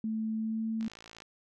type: tone with pitch glide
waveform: sine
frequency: 220 to 222.8 Hz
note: A3 to A3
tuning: 0 to +22 cents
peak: -30 dBFS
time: 0.04-0.88 s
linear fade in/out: 2 ms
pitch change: +22 cents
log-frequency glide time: 0.37-0.66 s
type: click train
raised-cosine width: 0.2 ms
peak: -31 dBFS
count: 24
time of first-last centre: 0.81-1.221 s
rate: 56 Hz
effects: none